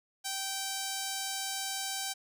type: tone with notch filter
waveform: 5% pulse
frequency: 778 Hz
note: G5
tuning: 13 cents flat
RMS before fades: -36 dBFS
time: 0.24-2.14 s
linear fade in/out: 20 ms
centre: 2000 Hz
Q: 2
effects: none